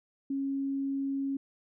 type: tone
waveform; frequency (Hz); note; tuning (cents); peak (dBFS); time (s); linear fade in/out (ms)
sine; 274.1; C#4; -19; -29; 0.3-1.37; 5
effects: none